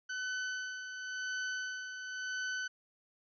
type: tone with tremolo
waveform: 40% pulse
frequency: 1509 Hz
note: F#6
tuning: 34 cents sharp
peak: -34 dBFS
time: 0.09-2.68 s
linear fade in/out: 10 ms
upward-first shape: sine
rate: 0.94 Hz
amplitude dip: 55%
effects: resampled to 16000 Hz